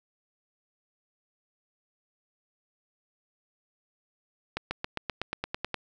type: accelerating click train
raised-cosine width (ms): 0.3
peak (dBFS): -14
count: 11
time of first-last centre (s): 4.57-5.743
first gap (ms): 140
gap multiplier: 0.96
effects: none